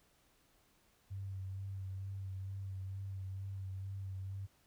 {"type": "tone with vibrato", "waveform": "sine", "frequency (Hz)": 96.4, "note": "G2", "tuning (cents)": -28, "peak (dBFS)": -40, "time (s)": [1.1, 4.47], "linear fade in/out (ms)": 20, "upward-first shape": "sine", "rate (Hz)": 2.2, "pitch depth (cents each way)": 26, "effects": ["pink hiss -71 dBFS RMS until 4.66 s"]}